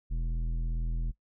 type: tone with tanh clipping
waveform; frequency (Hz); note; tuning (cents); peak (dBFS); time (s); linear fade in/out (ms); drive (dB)
triangle; 41.2; E1; 0; -30; 0.1-1.12; 20; 15
effects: noise-tail reverb RT60 0.1 s tail -18 dB re dry